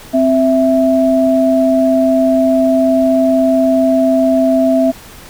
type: tone pair together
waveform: sine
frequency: 261.6 / 658.8 Hz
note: C4 / E5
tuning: 0 / -1 cents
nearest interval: octave + major third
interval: 1599 cents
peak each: -11 dBFS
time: 0.13-4.92 s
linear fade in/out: 20 ms
effects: pink hiss -36 dBFS RMS until 5.29 s